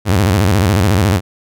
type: tone with vibrato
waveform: sawtooth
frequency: 97 Hz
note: G2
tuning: 18 cents flat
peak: -6 dBFS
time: 0.05-1.21 s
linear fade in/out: 50 ms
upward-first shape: square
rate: 14 Hz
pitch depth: 170 cents each way
effects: none